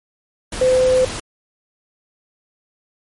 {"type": "tone in noise", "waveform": "sine", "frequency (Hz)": 512, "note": "C5", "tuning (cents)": -38, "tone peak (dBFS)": -11, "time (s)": [0.61, 1.05], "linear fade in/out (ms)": 5, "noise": "pink", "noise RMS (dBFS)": -27, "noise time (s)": [0.52, 1.2], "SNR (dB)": 13, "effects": ["MP3 48 kbps"]}